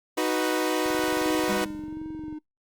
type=chord; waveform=sawtooth; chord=B major; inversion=first; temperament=equal; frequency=311.1 / 370 / 493.9 Hz; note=D#4 / F#4 / B4; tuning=0 / 0 / 0 cents; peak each=-23 / -24 / -25 dBFS; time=0.17-1.65 s; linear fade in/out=10 ms
type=click train; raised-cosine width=3 ms; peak=-30 dBFS; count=34; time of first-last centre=0.86-2.327 s; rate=22.5 Hz
type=tone with vibrato; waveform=triangle; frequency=309.5 Hz; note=D#4; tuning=9 cents flat; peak=-31 dBFS; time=1.25-2.39 s; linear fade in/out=10 ms; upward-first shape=sine; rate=1.5 Hz; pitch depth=24 cents each way
type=tone with exponential decay; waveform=square; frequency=201.8 Hz; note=G#3; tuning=49 cents flat; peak=-27 dBFS; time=1.49-2.05 s; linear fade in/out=5 ms; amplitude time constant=120 ms
effects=noise-tail reverb RT60 0.1 s tail -22 dB re dry + Opus 48 kbps